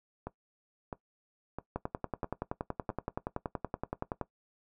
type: two click trains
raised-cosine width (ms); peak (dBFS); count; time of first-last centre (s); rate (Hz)
1; -23 / -19; 5 / 27; 0.27-2.902 / 1.76-4.213; 1.52 / 10.6
effects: noise-tail reverb RT60 0.1 s tail -17 dB re dry